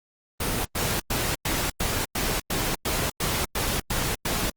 pink noise bursts, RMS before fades -26 dBFS, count 12, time 0.4-4.5 s, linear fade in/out 5 ms, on 250 ms, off 100 ms, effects Opus 24 kbps

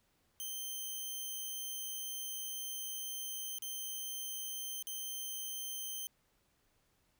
5% pulse tone with dropouts, 3118 Hz, G7, 10 cents flat, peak -31 dBFS, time 0.4-6.07 s, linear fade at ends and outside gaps 0 ms, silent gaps 3.585-3.622 / 4.825-4.87 s, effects pink hiss -75 dBFS RMS until 7.19 s

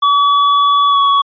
square tone with pitch glide, 1140 to 1123 Hz, C#6 to C#6, +48 to +22 cents, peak -9 dBFS, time 0.02-1.22 s, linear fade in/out 10 ms, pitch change -26 cents, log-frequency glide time 0.89-0.98 s, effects resampled to 11025 Hz

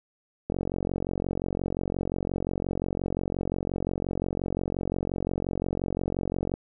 click train, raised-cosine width 2 ms, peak -15 dBFS, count 277, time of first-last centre 0.5-6.539 s, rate 45.7 Hz, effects none

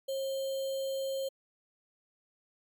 sine tone with sample-and-hold, 539 Hz, C#5, 49 cents flat, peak -31 dBFS, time 0.08-1.29 s, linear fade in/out 10 ms, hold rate 3675 Hz, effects MP3 96 kbps

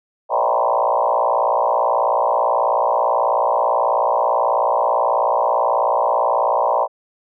sine tone with frequency modulation, 784 Hz, G5, in tune, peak -14 dBFS, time 0.29-6.88 s, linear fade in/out 50 ms, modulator 58.4 Hz, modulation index 4.3, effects none

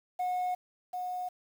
sine tone pair in turn, 727 / 727 Hz, F#5 / F#5, -31 / -31 cents, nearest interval unison, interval 0 cents, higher neither, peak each -26 / -32 dBFS, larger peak first, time 0.19-0.55 / 0.93-1.29 s, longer neither, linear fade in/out 10 ms, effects tanh soft clip ceiling -28 dBFS + 9-bit

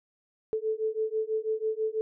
sine beating tone pair, 434.8 / 440.9 Hz, A4 / A4, -21 / +4 cents, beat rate 6.1 Hz, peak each -30 dBFS, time 0.53-2.01 s, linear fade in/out 0 ms, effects none

